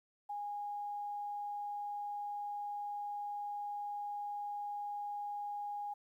sine tone, 822 Hz, G#5, 18 cents flat, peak -38 dBFS, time 0.29-5.94 s, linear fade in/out 10 ms, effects 12-bit

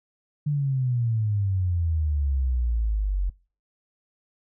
sine exponential sweep, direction down, 150.1 to 45.19 Hz, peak -21 dBFS, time 0.46-3.3 s, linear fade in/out 10 ms, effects noise-tail reverb RT60 0.4 s tail -25 dB re dry

